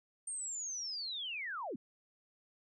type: linear sweep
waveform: sine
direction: down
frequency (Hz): 8820 to 187.1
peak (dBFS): -38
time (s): 0.27-1.76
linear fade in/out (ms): 5
effects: none